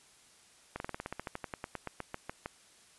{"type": "slowing click train", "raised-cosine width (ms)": 0.5, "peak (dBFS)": -22, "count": 20, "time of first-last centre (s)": [0.76, 2.459], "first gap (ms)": 41, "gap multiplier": 1.08, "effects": ["white hiss -61 dBFS RMS until 2.98 s", "resampled to 24000 Hz"]}